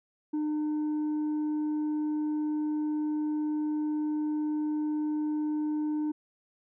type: tone with tanh clipping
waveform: sine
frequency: 303 Hz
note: D#4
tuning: 46 cents flat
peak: -28 dBFS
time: 0.33-6.12 s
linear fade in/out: 10 ms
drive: 3 dB
effects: none